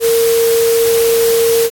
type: tone in noise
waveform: sine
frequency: 460.7 Hz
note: A#4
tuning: 20 cents flat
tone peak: -9 dBFS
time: 0-1.7 s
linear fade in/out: 50 ms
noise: white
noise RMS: -20 dBFS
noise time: 0-1.7 s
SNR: +8 dB
effects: AAC 64 kbps